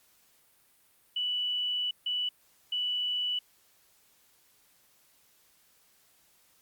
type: tone bursts at uneven times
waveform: sine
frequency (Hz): 2962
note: F#7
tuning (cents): +1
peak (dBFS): -28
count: 3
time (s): 1.16-1.91 / 2.06-2.29 / 2.72-3.39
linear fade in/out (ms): 5
effects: white hiss -65 dBFS RMS until 6.61 s + Opus 48 kbps